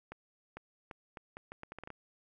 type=accelerating click train; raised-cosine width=0.5 ms; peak=-29 dBFS; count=12; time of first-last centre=0.12-1.903 s; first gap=450 ms; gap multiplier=0.76; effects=none